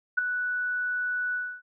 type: tone with ADSR envelope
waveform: sine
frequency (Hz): 1480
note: F#6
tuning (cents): 0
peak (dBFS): -17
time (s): 0.17-1.62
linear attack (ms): 14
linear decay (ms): 8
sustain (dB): -9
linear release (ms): 280
effects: none